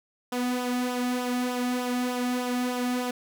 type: tone with flanger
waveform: sawtooth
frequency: 248 Hz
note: B3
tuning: 7 cents sharp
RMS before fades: -28 dBFS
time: 0.32-3.11 s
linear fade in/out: 5 ms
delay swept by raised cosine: 0.45 to 2.15 ms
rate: 3.3 Hz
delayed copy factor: -0.55
effects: none